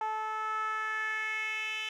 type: tone with band-pass filter sweep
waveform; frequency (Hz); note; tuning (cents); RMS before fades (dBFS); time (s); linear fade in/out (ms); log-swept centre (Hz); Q
10% pulse; 434.7; A4; -21; -34; 0.01-1.89; 2; 890 to 3000; 3.7
effects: none